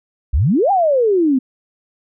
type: exponential two-way sweep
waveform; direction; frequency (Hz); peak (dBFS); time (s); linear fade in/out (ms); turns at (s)
sine; up then down; 56 to 820 to 249; -11; 0.33-1.39; 10; 0.71
effects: none